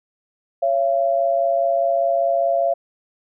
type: tone pair together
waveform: sine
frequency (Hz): 554 / 678.9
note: C#5 / F5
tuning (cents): -1 / -49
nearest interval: major third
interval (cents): 352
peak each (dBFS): -21 / -17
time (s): 0.62-2.74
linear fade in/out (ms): 10
effects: none